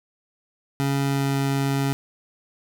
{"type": "tone with pitch glide", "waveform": "25% pulse", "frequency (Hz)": [138.59, 137.79], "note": ["C#3", "C#3"], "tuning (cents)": [0, -10], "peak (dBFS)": -17, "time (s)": [0.8, 1.93], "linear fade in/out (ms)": 0, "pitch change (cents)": -10, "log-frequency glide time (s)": [1, 1.36], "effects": []}